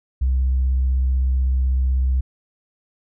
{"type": "tone with vibrato", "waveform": "sine", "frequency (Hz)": 64.8, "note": "C2", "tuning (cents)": -16, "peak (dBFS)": -14, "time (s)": [0.21, 2.21], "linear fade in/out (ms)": 10, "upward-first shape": "triangle", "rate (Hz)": 16, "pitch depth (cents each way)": 22, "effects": ["tanh soft clip ceiling -13 dBFS"]}